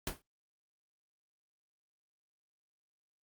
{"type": "noise with exponential decay", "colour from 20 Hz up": "pink", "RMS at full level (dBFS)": -32, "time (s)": [0.07, 0.22], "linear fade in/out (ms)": 2, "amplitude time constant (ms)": 31, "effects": ["Opus 48 kbps"]}